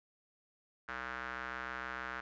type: tone with band-pass filter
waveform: square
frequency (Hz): 63.2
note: B1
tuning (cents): +41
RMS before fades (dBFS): -42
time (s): 0.88-2.21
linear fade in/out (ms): 10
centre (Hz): 1500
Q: 3.3
effects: resampled to 16000 Hz